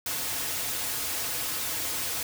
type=noise with comb filter; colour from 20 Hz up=white; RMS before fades=-31 dBFS; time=0.06-2.23 s; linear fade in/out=2 ms; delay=5.1 ms; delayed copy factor=-0.65; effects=none